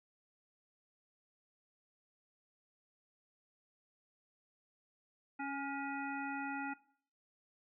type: harmonic tone with a mistuned harmonic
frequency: 277.2 Hz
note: C#4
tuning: in tune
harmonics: 1 / 3 / 5 / 7 / 9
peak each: -42 / -42 / -45 / -50 / -50 dBFS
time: 5.39-6.74 s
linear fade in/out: 10 ms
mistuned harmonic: 5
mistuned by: +37 cents
effects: noise-tail reverb RT60 0.5 s tail -18 dB re dry